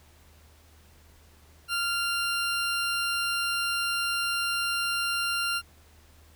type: tone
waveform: 20% pulse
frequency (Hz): 1390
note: F6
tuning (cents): -9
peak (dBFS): -21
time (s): 1.68-5.62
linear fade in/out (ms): 50
effects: added 77 Hz sine -55 dBFS peak until 6.35 s + pink hiss -59 dBFS RMS until 6.35 s